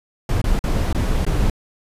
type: noise with dropouts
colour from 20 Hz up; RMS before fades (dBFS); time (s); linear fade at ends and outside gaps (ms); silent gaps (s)
brown; -18; 0.29-1.5; 2; 0.416-0.441 / 0.592-0.639 / 0.928-0.947 / 1.251-1.265
effects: resampled to 32000 Hz